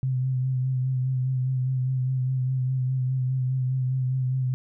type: tone with vibrato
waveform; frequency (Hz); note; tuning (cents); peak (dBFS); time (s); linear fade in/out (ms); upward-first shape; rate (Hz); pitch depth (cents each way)
sine; 129.3; C3; -20; -22; 0.03-4.54; 0; sine; 4.9; 31
effects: none